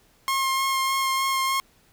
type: tone with vibrato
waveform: sawtooth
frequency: 1071 Hz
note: C6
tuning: 40 cents sharp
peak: -18 dBFS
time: 0.28-1.6 s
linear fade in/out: 0 ms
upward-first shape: sine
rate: 3.3 Hz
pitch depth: 13 cents each way
effects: pink hiss -60 dBFS RMS until 1.92 s